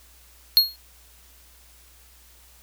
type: tone with exponential decay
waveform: square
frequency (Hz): 4292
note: C8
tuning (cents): +43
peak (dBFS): -9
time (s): 0.57-0.76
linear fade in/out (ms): 0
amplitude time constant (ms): 40
effects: added 60 Hz sine -54 dBFS peak until 2.62 s + white hiss -54 dBFS RMS until 2.62 s